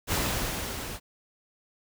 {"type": "noise with level ramp", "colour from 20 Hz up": "pink", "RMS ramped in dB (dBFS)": [-26, -38], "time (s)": [0.07, 1], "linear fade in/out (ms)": 50, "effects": []}